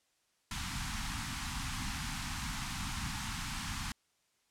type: band-stop noise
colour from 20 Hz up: pink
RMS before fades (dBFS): -38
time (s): 0.51-3.92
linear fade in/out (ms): 2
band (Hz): 270 to 820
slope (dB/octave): 48
effects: white hiss -75 dBFS RMS until 4.5 s + low-pass 9000 Hz 12 dB/octave